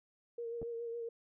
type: tone with vibrato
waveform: sine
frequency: 466.2 Hz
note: A#4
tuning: in tune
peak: -38 dBFS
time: 0.38-1.09 s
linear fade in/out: 5 ms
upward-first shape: sine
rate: 7.2 Hz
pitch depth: 28 cents each way
type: clicks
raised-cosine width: 2 ms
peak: -32 dBFS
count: 2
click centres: 0.617 / 0.628 s
effects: none